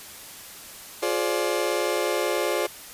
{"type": "chord", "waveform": "35% pulse", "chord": "D half-diminished seventh", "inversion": "first", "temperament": "just", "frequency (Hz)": [352.4, 422.9, 528.6, 587.3], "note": ["F4", "Ab4", "C5", "D5"], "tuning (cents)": [16, 31, 18, 0], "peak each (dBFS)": -27, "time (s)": [1.02, 2.67], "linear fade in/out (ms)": 10, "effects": ["white hiss -42 dBFS RMS until 2.93 s", "resampled to 32000 Hz"]}